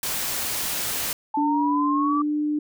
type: noise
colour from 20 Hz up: white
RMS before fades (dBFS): -27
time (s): 0.03-1.13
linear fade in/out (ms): 2
type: exponential sweep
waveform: sine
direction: up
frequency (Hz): 870 to 1174.7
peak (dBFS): -22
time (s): 1.34-2.22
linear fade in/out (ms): 5
type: tone with pitch glide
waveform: sine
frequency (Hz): 291.5 to 298.8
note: D4 to D4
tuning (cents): -13 to +30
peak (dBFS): -21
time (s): 1.37-2.59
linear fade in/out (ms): 5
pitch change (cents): +43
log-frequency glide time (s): 1.94-2.34
effects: none